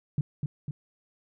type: tone with echo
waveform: sine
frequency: 144 Hz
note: D3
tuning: 34 cents flat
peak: -22 dBFS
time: 0.18-0.21 s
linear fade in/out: 2 ms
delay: 250 ms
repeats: 2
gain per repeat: -4 dB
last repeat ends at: 0.71 s
effects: none